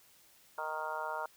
harmonic tone, 155.56 Hz, D#3, in tune, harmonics 3 / 4 / 5 / 6 / 7 / 8 / 9, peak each -48 / -42 / -45 / -39 / -45 / -46 / -42 dBFS, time 0.58-1.26 s, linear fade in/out 2 ms, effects white hiss -63 dBFS RMS until 1.36 s

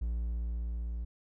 triangle tone with level ramp, 57.8 Hz, A#1, 14 cents flat, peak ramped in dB -28 to -32 dBFS, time 0.01-1.05 s, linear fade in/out 10 ms, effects none

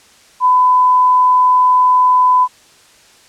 sine tone, 1004 Hz, B5, 28 cents sharp, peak -7 dBFS, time 0.4-2.48 s, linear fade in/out 50 ms, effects white hiss -46 dBFS RMS until 3.28 s + low-pass 8000 Hz 12 dB/octave

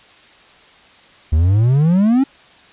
triangle exponential sweep, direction up, 73.42 to 279.3 Hz, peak -8 dBFS, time 1.32-2.24 s, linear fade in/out 10 ms, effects white hiss -46 dBFS RMS until 2.72 s + resampled to 8000 Hz

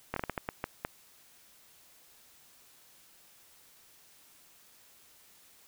slowing click train, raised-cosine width 0.5 ms, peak -17 dBFS, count 9, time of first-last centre 0.14-0.849 s, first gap 23 ms, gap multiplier 1.37, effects white hiss -60 dBFS RMS until 5.67 s

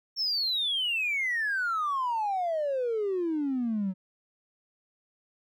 triangle exponential sweep, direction down, 5500 to 182.7 Hz, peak -23 dBFS, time 0.16-3.94 s, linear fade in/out 50 ms, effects tanh soft clip ceiling -23 dBFS

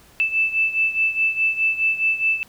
sine beating tone pair, 2637 / 2641.8 Hz, E7 / E7, 0 / +3 cents, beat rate 4.8 Hz, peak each -19 / -23 dBFS, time 0.2-2.43 s, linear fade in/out 0 ms, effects pink hiss -51 dBFS RMS until 2.48 s

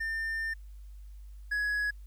triangle tone pair in turn, 1800 / 1676.3 Hz, A6 / G#6, +39 / +16 cents, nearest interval minor second, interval 123 cents, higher first, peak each -29 / -26 dBFS, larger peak second, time 0-0.54 / 1.51-1.91 s, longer first, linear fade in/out 10 ms, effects added 50 Hz sine -44 dBFS peak until 2.06 s + white hiss -70 dBFS RMS until 2.06 s

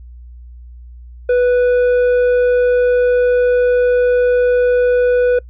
sine tone with tanh clipping, 493.2 Hz, B4, 2 cents flat, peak -11 dBFS, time 1.29-5.39 s, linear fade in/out 5 ms, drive 7 dB, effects noise-tail reverb RT60 0.1 s tail -25 dB re dry + added 60 Hz sine -33 dBFS peak until 5.49 s

